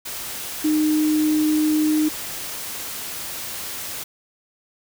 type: tone in noise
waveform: sine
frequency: 306.9 Hz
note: D#4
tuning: 24 cents flat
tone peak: -16 dBFS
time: 0.64-2.09 s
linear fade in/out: 10 ms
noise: white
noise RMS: -31 dBFS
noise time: 0.05-4.04 s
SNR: +12 dB
effects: none